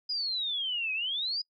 sine exponential two-way sweep, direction down then up, 5000 to 2500 to 5000 Hz, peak -29 dBFS, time 0.09-1.42 s, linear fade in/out 10 ms, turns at 0.93 s, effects noise-tail reverb RT60 0.1 s tail -25 dB re dry

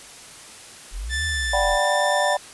sine linear two-way sweep, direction up then down, 35.5 to 82.41 to 35.5 Hz, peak -27 dBFS, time 0.91-1.79 s, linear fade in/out 50 ms, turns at 1.25 s
sawtooth tone with pitch glide, 1763 to 1781.4 Hz, A6 to A6, +3 to +21 cents, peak -20 dBFS, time 1.09-2.38 s, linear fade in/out 50 ms, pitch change +18 cents, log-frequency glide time 1.45-1.86 s
sine chord, G major seventh, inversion second, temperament just, 588 / 735 / 784 / 980 Hz, D5 / F#5 / G5 / B5, +2 / -12 / 0 / -14 cents, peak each -22 / -25 / -26 / -26 dBFS, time 1.53-2.37 s, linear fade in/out 5 ms
effects white hiss -42 dBFS RMS until 2.53 s + resampled to 24000 Hz

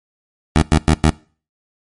15% pulse tone bursts, 77.78 Hz, D#2, in tune, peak -3 dBFS, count 4, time 0.56-1.102 s, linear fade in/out 0 ms, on 62 ms, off 98 ms, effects noise-tail reverb RT60 0.4 s tail -22 dB re dry + MP3 48 kbps

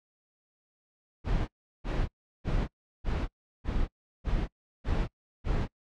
brown noise bursts, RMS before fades -28 dBFS, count 8, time 1.24-5.68 s, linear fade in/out 50 ms, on 240 ms, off 360 ms, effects noise-tail reverb RT60 0.1 s tail -26 dB re dry + low-pass 4000 Hz 12 dB/octave

